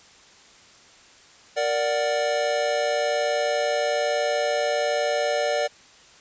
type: chord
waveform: square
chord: Bb augmented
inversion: none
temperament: equal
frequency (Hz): 466.2 / 587.3 / 740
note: Bb4 / D5 / F#5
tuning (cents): 0 / 0 / 0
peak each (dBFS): -29 / -24 / -29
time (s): 1.56-5.68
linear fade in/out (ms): 20
effects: white hiss -51 dBFS RMS until 6.2 s + resampled to 16000 Hz